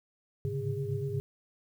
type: tone cluster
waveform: sine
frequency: 103.4 / 107.5 / 134.9 / 143.2 / 407.1 Hz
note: G#2 / A2 / C#3 / D3 / G#4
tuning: -7 / -40 / -47 / -43 / -35 cents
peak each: -39 / -39 / -35 / -37 / -36 dBFS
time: 0.45-1.2 s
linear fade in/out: 0 ms
effects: 10-bit